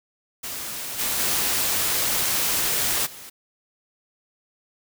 white noise with level steps, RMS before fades -32 / -25 / -23 / -41 dBFS, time 0.43-3.3 s, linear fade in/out 10 ms, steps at 0.98 / 1.18 / 3.05 s, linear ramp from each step 20 ms, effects none

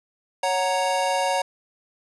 square chord, F# major, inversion second, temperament equal, 554.4 / 740 / 932.3 Hz, C#5 / F#5 / A#5, 0 / 0 / 0 cents, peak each -26 dBFS, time 0.43-1.42 s, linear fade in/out 5 ms, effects resampled to 24000 Hz + 8-bit

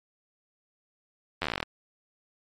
slowing click train, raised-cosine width 0.3 ms, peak -12 dBFS, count 13, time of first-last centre 1.42-1.629 s, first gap 11 ms, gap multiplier 1.08, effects MP3 64 kbps

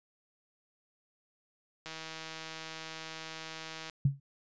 click train, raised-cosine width 0.2 ms, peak -25 dBFS, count 327, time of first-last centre 1.86-3.897 s, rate 160 Hz
sine tone with exponential decay, 138.59 Hz, C#3, in tune, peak -19 dBFS, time 4.05-4.2 s, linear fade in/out 5 ms, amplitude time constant 32 ms
effects resampled to 16000 Hz

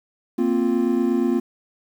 triangle chord, Bb suspended second, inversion none, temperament equal, 233.1 / 261.6 / 349.2 Hz, Bb3 / C4 / F4, 0 / 0 / 0 cents, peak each -20 dBFS, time 0.38-1.4 s, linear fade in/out 10 ms, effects 8-bit

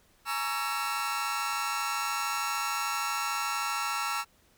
sawtooth chord, A# half-diminished seventh, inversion third, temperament just, 839.1 / 932.3 / 1118.8 / 1342.6 Hz, G#5 / A#5 / C#6 / E6, +18 / 0 / +16 / +31 cents, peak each -34 / -33 / -33 / -28 dBFS, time 0.25-4.25 s, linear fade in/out 50 ms, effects pink hiss -64 dBFS RMS until 4.57 s

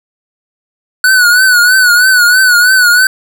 square tone with vibrato, 1480 Hz, F#6, in tune, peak -5 dBFS, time 1.04-3.07 s, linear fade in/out 2 ms, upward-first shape triangle, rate 3.1 Hz, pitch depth 82 cents each way, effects none

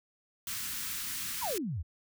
white band-stop noise, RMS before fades -37 dBFS, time 0.47-1.58 s, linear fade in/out 2 ms, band 270 to 1200 Hz, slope 24 dB/octave
sine exponential sweep, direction down, 1100 to 69.3 Hz, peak -32 dBFS, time 1.41-1.83 s, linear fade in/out 20 ms
effects none

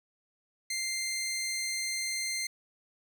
15% pulse tone, 2093 Hz, C7, in tune, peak -25 dBFS, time 0.7-2.47 s, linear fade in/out 5 ms, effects none

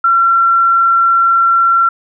sine tone, 1361 Hz, F6, 45 cents flat, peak -7 dBFS, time 0.04-1.89 s, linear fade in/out 5 ms, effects none

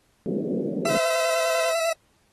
pink band-pass noise, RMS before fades -27 dBFS, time 0.26-0.97 s, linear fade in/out 0 ms, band 160 to 520 Hz, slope 48 dB/octave
40% pulse tone with vibrato, 659.3 Hz, E5, in tune, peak -21 dBFS, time 0.85-1.93 s, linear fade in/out 5 ms, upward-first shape square, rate 10 Hz, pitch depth 26 cents each way
sawtooth tone, 513 Hz, C5, 34 cents flat, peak -24 dBFS, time 0.87-1.74 s, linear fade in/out 50 ms
effects pink hiss -65 dBFS RMS until 2.32 s + AAC 32 kbps

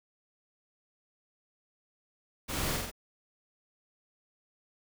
pink noise with echo, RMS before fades -35 dBFS, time 2.48-2.78 s, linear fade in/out 20 ms, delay 45 ms, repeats 3, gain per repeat -2 dB, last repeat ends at 2.915 s, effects none

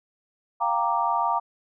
sine chord, G minor seventh, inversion third, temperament equal, 698.5 / 784 / 932.3 / 1174.7 Hz, F5 / G5 / Bb5 / D6, 0 / 0 / 0 / 0 cents, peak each -28 / -29 / -24 / -27 dBFS, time 0.6-1.4 s, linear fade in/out 20 ms, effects none

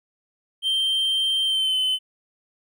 triangle tone with pitch glide, 3142 to 3044 Hz, G7 to F#7, +3 to +48 cents, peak -18 dBFS, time 0.62-1.99 s, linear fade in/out 50 ms, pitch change -55 cents, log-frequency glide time 1.45-1.77 s, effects none

